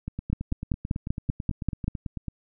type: two click trains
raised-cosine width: 5 ms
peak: -12 / -19 dBFS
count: 9 / 21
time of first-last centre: 0.33-1.88 / 0.08-2.283 s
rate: 5.16 / 9.08 Hz
effects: none